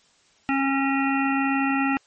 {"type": "harmonic tone", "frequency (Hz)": 272.7, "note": "C#4", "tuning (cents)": -28, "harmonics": [1, 3, 5, 7, 9, 10], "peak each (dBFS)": [-22, -27, -29, -30, -32, -32], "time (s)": [0.49, 1.97], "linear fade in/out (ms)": 0, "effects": ["white hiss -60 dBFS RMS until 2.06 s", "MP3 32 kbps"]}